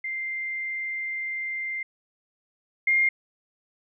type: tone pair in turn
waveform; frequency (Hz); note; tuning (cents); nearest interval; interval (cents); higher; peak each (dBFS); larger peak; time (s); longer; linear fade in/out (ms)
sine; 2093 / 2119; C7 / C7; 0 / +21; unison; 21; second; -28 / -18; second; 0.04-1.83 / 2.87-3.09; first; 5
effects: none